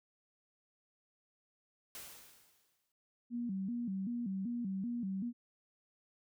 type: noise with exponential decay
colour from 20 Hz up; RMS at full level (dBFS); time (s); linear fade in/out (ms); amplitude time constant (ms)
white; -46; 1.95-2.92; 1; 210
type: tone with vibrato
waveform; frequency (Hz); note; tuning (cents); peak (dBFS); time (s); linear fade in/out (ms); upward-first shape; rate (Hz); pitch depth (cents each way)
sine; 214.2; A3; -46; -35; 3.3-5.33; 50; square; 2.6; 190
effects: none